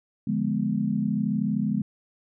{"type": "chord", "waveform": "sine", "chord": "D diminished seventh", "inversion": "none", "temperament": "equal", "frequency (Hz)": [146.83, 174.61, 207.7, 246.9], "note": ["D3", "F3", "Ab3", "Cb4"], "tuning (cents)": [0, 0, 0, 0], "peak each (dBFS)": [-31, -31, -25, -29], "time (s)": [0.27, 1.82], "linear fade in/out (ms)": 5, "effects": []}